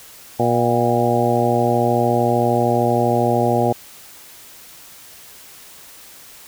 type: harmonic tone with a mistuned harmonic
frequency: 119.7 Hz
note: A#2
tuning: 46 cents sharp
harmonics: 1 / 2 / 3 / 4 / 5 / 6 / 7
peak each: -22 / -22 / -22 / -22 / -22 / -22 / -22 dBFS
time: 0.39-3.73 s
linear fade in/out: 10 ms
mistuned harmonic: 7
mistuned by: -56 cents
effects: white hiss -42 dBFS RMS until 6.47 s